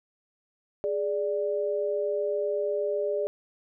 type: tone pair together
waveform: sine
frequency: 415.3 / 587.3 Hz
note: G#4 / D5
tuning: 0 / 0 cents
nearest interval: tritone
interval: 600 cents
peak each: -28 dBFS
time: 0.84-3.27 s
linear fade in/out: 0 ms
effects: none